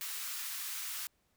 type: high-pass noise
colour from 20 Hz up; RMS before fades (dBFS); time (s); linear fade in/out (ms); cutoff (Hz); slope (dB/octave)
white; -40; 0.01-1.07; 0; 1100; 24
effects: pink hiss -75 dBFS RMS until 1.36 s